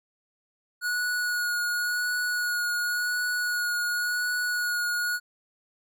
square tone with vibrato, 1455 Hz, F#6, 29 cents flat, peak -26 dBFS, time 0.81-5.2 s, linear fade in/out 50 ms, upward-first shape sine, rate 0.92 Hz, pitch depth 16 cents each way, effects none

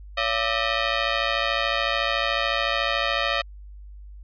10% pulse ring-modulated tone, 622.3 Hz, D#5, in tune, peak -10 dBFS, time 0.17-3.42 s, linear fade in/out 10 ms, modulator 56.9 Hz, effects added 50 Hz sine -39 dBFS peak until 4.23 s + resampled to 11025 Hz

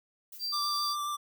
violet noise with tremolo, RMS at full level -45 dBFS, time 0.32-0.93 s, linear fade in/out 5 ms, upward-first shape sine, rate 9.8 Hz, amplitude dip 40%
sine tone, 4699 Hz, D8, in tune, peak -31 dBFS, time 0.39-0.96 s, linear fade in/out 50 ms
square tone with vibrato, 1176 Hz, D6, 2 cents sharp, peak -32 dBFS, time 0.52-1.17 s, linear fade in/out 20 ms, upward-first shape sine, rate 7.4 Hz, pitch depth 14 cents each way
effects none

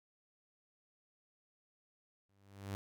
sawtooth tone with exponential growth, 99 Hz, G2, 18 cents sharp, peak -33 dBFS, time 2.29-2.75 s, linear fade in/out 0 ms, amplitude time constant 100 ms, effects none

